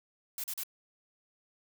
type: noise bursts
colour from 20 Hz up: blue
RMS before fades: -37 dBFS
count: 3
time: 0.38-0.635 s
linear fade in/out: 2 ms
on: 59 ms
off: 39 ms
effects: none